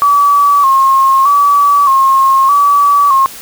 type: tone with vibrato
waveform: sine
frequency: 1110 Hz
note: C#6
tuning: 2 cents sharp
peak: -5 dBFS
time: 0.02-3.26 s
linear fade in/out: 0 ms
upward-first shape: square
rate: 0.81 Hz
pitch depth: 55 cents each way
effects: white hiss -30 dBFS RMS until 3.41 s